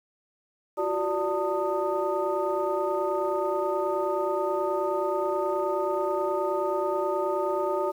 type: tone cluster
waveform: sine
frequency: 348.2 / 377.6 / 586 / 898 / 1239 Hz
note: F4 / F#4 / D5 / A5 / D#6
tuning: -5 / +35 / -4 / +35 / -8 cents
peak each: -33 / -29 / -28 / -31 / -33 dBFS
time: 0.77-7.92 s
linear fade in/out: 20 ms
effects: tanh soft clip ceiling -14 dBFS + 9-bit